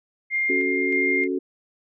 sine tone with tremolo, 2115 Hz, C7, 18 cents sharp, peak -20 dBFS, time 0.3-1.28 s, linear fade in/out 50 ms, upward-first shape square, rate 1.6 Hz, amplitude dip 30%
sine chord, F# minor, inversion second, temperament equal, 277.2 / 370 / 440 Hz, C#4 / F#4 / A4, 0 / 0 / 0 cents, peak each -26 / -25 / -31 dBFS, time 0.49-1.39 s, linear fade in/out 10 ms
effects none

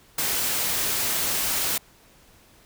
white noise, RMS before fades -25 dBFS, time 0.18-1.78 s, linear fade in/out 5 ms, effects pink hiss -55 dBFS RMS until 2.65 s

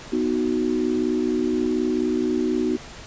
sine chord, B major, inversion none, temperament equal, 246.9 / 311.1 / 370 Hz, B3 / D#4 / F#4, 0 / 0 / 0 cents, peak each -24 dBFS, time 0.12-2.77 s, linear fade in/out 10 ms, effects pink hiss -40 dBFS RMS until 3.06 s + resampled to 16000 Hz

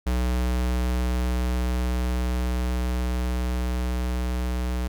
square tone with level ramp, 61.74 Hz, B1, in tune, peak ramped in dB -22 to -25 dBFS, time 0.06-4.88 s, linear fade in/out 10 ms, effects none

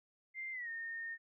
sine tone with pitch glide, 2093 to 1832.6 Hz, C7 to A#6, 0 to -30 cents, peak -40 dBFS, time 0.34-1.18 s, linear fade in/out 50 ms, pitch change -230 cents, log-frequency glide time 0.52-0.69 s, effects none

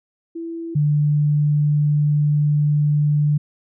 sine tone pair in turn, 332.4 / 148.07 Hz, E4 / D3, +15 / +15 cents, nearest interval octave + major second, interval 1400 cents, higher first, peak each -26 / -14 dBFS, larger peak second, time 0.35-0.75 / 0.75-3.38 s, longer second, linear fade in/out 10 ms, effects none

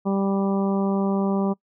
harmonic tone, 196.2 Hz, G3, 2 cents sharp, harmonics 1 / 2 / 3 / 4 / 5 / 6, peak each -21 / -27 / -31 / -33 / -35 / -37 dBFS, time 0.05-1.54 s, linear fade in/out 20 ms, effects noise-tail reverb RT60 0.1 s tail -24 dB re dry

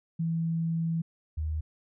sine tone pair in turn, 164.7 / 77.73 Hz, E3 / D#2, -1 / -1 cents, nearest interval octave + minor second, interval 1300 cents, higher first, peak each -26 / -28 dBFS, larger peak first, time 0.19-1.02 / 1.37-1.61 s, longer first, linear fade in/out 10 ms, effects none

